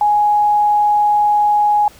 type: tone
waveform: sine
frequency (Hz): 833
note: G#5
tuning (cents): +5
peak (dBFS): -10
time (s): 0.01-1.88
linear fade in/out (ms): 2
effects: pink hiss -44 dBFS RMS until 1.99 s